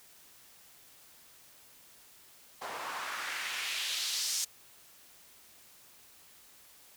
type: noise with band-pass filter sweep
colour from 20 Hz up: white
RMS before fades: -36 dBFS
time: 2.61-4.45 s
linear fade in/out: 10 ms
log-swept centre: 740 to 6400 Hz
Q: 1.6
effects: white hiss -58 dBFS RMS until 6.96 s